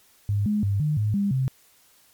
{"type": "tone with pitch steps", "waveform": "sine", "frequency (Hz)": [102, 209.5, 100, 151.1, 106, 200.6, 131.5], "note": ["G#2", "G#3", "G2", "D3", "G#2", "G3", "C3"], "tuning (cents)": [-31, 15, 35, 50, 36, 40, 9], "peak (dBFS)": -20, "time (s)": [0.29, 1.48], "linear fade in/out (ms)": 0, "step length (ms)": 170, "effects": ["white hiss -58 dBFS RMS until 2.13 s", "MP3 96 kbps"]}